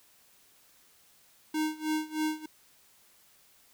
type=tone with tremolo; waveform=square; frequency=310 Hz; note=D#4; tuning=6 cents flat; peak=-27 dBFS; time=1.54-2.46 s; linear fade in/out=5 ms; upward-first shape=sine; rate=3.2 Hz; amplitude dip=90%; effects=white hiss -62 dBFS RMS until 3.73 s